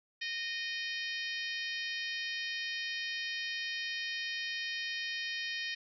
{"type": "harmonic tone with a mistuned harmonic", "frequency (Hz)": 617, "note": "D#5", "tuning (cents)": -15, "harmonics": [3, 4, 5, 6, 7, 8, 9], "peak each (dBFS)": [-39, -41, -43, -45, -46, -47, -48], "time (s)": [0.21, 5.75], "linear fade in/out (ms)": 10, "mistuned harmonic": 6, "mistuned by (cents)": 17, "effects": []}